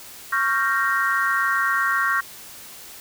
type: chord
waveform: sine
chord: G half-diminished seventh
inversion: second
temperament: equal with one note detuned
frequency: 1108.7 / 1381.7 / 1568 / 1864.7 Hz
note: Db6 / F6 / G6 / Bb6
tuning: 0 / -19 / 0 / 0 cents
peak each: -24 dBFS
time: 0.32-2.21 s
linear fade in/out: 10 ms
effects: white hiss -41 dBFS RMS until 3 s